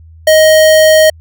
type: tone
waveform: square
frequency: 626 Hz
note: D#5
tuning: 10 cents sharp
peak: -4 dBFS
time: 0.27-1.1 s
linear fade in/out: 5 ms
effects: added 81 Hz sine -34 dBFS peak until 1.2 s